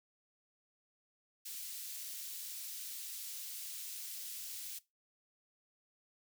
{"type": "high-pass noise", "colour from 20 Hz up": "white", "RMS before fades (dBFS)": -45, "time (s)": [1.45, 4.79], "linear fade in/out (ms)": 10, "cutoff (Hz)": 3400, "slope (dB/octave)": 12, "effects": ["noise-tail reverb RT60 0.2 s tail -18 dB re dry"]}